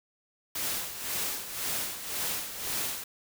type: noise with tremolo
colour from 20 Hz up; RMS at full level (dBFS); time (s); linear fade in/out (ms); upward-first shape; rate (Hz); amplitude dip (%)
white; -31; 0.55-3.04; 5; sine; 1.9; 65
effects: none